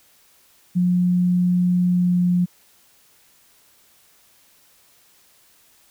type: tone with pitch glide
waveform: sine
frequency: 178.8 to 177.77 Hz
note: F3 to F3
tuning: +41 to +31 cents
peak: -15 dBFS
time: 0.75-2.46 s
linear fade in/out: 20 ms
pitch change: -10 cents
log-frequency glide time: 1.88-2.21 s
effects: white hiss -56 dBFS RMS until 5.9 s